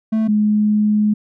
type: tone pair in turn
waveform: triangle / sine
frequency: 220 / 210.9 Hz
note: A3 / G#3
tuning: 0 / +27 cents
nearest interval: minor second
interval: 73 cents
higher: first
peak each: -12 dBFS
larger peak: neither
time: 0.12-0.28 / 0.28-1.14 s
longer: second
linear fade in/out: 10 ms
effects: none